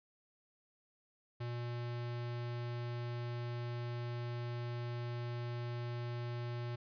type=tone; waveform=square; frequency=120 Hz; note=B2; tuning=49 cents flat; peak=-39 dBFS; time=1.4-6.76 s; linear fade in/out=10 ms; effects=resampled to 11025 Hz